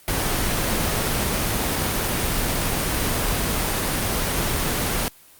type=noise; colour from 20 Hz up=pink; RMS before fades=-22 dBFS; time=0.08-5.08 s; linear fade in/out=0 ms; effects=white hiss -50 dBFS RMS until 5.39 s + Opus 24 kbps